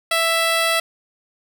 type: tone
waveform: 10% pulse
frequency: 661 Hz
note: E5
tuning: 5 cents sharp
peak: -8 dBFS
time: 0.11-0.8 s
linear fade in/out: 5 ms
effects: none